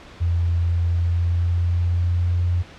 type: tone with pitch glide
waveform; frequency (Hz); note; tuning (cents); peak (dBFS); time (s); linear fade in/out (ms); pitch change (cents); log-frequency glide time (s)
sine; 85.4 to 87.8; F2 to F2; -38 to +10; -17; 0.2-2.63; 20; +48; 0.68-2.44
effects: pink hiss -43 dBFS RMS until 2.78 s + low-pass 4000 Hz 12 dB/octave